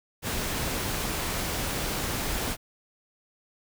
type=noise; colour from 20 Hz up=pink; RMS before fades=-30 dBFS; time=0.22-2.57 s; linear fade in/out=50 ms; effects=none